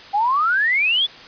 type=exponential sweep; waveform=sine; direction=up; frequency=783 to 3518 Hz; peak=-15 dBFS; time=0.13-1.07 s; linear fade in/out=20 ms; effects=white hiss -40 dBFS RMS until 1.27 s + resampled to 11025 Hz